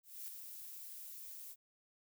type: noise with ADSR envelope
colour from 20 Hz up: violet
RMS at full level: -45 dBFS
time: 0.03-1.56 s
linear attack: 250 ms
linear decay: 7 ms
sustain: -5 dB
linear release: 49 ms
effects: none